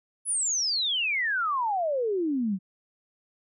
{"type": "exponential sweep", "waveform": "sine", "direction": "down", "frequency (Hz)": [10548, 180.1], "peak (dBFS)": -24, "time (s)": [0.25, 2.59], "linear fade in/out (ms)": 50, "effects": []}